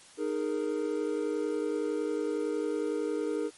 triangle chord, D# suspended fourth, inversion none, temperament equal with one note detuned, 308.4 / 415.3 / 466.2 Hz, D#4 / G#4 / A#4, -15 / 0 / 0 cents, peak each -31 dBFS, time 0.17-3.51 s, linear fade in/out 50 ms, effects white hiss -54 dBFS RMS until 3.57 s + MP3 48 kbps

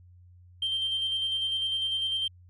sine tone with tremolo, 3146 Hz, G7, 6 cents sharp, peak -24 dBFS, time 0.62-2.28 s, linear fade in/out 5 ms, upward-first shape square, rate 10 Hz, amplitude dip 30%, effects tanh soft clip ceiling -23 dBFS + added 89 Hz sine -51 dBFS peak until 2.49 s

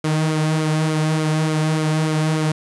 sawtooth tone with flanger, 156.1 Hz, D#3, 6 cents sharp, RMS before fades -19 dBFS, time 0.04-2.52 s, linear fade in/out 5 ms, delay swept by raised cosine 1.1 to 4.3 ms, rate 3.4 Hz, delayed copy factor -0.5, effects resampled to 24000 Hz + 8-bit

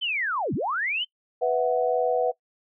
sine linear two-way sweep, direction down then up, 3136 to 103.83 to 3136 Hz, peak -24 dBFS, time 0.01-1.05 s, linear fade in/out 20 ms, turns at 0.54 s
sine chord, B suspended fourth, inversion none, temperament just, 493.9 / 658.5 / 740.8 Hz, B4 / E5 / F#5, 0 / -2 / +2 cents, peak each -23 / -26 / -26 dBFS, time 1.41-2.32 s, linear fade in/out 20 ms
effects noise-tail reverb RT60 0.1 s tail -22 dB re dry

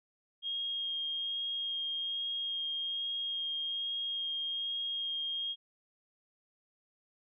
sine tone with vibrato, 3244 Hz, G#7, 41 cents flat, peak -33 dBFS, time 0.42-5.56 s, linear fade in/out 50 ms, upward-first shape sine, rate 1.2 Hz, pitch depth 9 cents each way, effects none

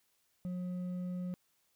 sine tone with hard clipping, 180 Hz, F#3, 47 cents flat, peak -37 dBFS, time 0.45-1.34 s, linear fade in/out 0 ms, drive 4 dB, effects white hiss -75 dBFS RMS until 1.75 s

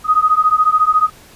sine beating tone pair, 1244.5 / 1258.5 Hz, D#6 / D#6, 0 / +19 cents, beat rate 14 Hz, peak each -13 dBFS, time 0.04-1.1 s, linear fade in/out 50 ms, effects pink hiss -43 dBFS RMS until 1.35 s + resampled to 32000 Hz

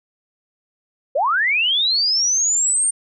sine linear sweep, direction up, 493.9 to 8870 Hz, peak -15 dBFS, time 1.15-2.91 s, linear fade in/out 10 ms, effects none

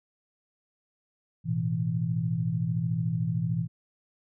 sine chord, A suspended second, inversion none, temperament equal, 110 / 123.47 / 164.81 Hz, A2 / B2 / E3, 0 / 0 / 0 cents, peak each -32 / -30 / -28 dBFS, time 1.44-3.68 s, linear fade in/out 50 ms, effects none

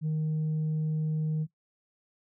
sine tone, 155.56 Hz, D#3, in tune, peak -24 dBFS, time 0.01-1.47 s, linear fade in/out 50 ms, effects noise-tail reverb RT60 0.1 s tail -19 dB re dry + tanh soft clip ceiling -25 dBFS

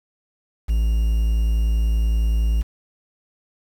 triangle tone with quantisation, 55.3 Hz, A1, 9 cents sharp, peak -14 dBFS, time 0.68-2.63 s, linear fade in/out 20 ms, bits 7, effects none

